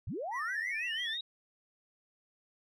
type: linear sweep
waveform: sine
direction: up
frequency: 61.2 to 3843 Hz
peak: -35 dBFS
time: 0.07-1.21 s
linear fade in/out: 5 ms
type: tone with vibrato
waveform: triangle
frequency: 1864.7 Hz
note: A#6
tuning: in tune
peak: -35 dBFS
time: 0.31-1.18 s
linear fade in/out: 50 ms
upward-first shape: sine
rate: 6 Hz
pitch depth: 97 cents each way
effects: none